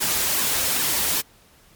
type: noise with flanger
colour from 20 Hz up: white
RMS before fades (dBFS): -22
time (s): 0-1.22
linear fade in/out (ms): 20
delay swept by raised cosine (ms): 1.4 to 6.8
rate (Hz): 2.5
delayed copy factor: -0.55
effects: pink hiss -54 dBFS RMS until 1.75 s + MP3 96 kbps